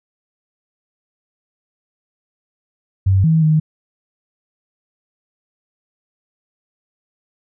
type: tone with pitch steps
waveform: sine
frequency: 96 / 160.7 / 155.6 Hz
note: G2 / E3 / D#3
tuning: -36 / -44 / 0 cents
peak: -10 dBFS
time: 3.06-3.6 s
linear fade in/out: 10 ms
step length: 180 ms
effects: none